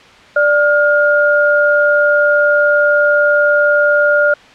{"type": "tone pair together", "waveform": "sine", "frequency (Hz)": [588.5, 1418], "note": ["D5", "F6"], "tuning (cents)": [3, 26], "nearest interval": "octave + minor third", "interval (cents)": 1523, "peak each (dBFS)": -11, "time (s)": [0.36, 4.34], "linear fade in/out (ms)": 5, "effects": ["white hiss -40 dBFS RMS until 4.54 s", "low-pass 3000 Hz 12 dB/octave"]}